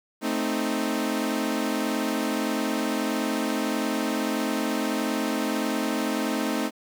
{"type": "chord", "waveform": "sawtooth", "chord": "A diminished", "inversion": "none", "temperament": "equal", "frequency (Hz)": [220, 261.6, 311.1], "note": ["A3", "C4", "Eb4"], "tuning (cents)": [0, 0, 0], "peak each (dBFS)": -25, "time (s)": [0.21, 6.71], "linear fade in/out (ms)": 50, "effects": ["9-bit"]}